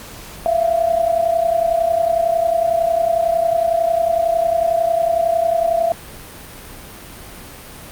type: tone pair together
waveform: sine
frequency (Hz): 666 / 697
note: E5 / F5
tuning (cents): +18 / -4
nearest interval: minor second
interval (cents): 78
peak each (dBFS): -15 / -19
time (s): 0.46-5.92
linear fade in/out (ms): 0
effects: pink hiss -36 dBFS RMS until 7.91 s + Opus 48 kbps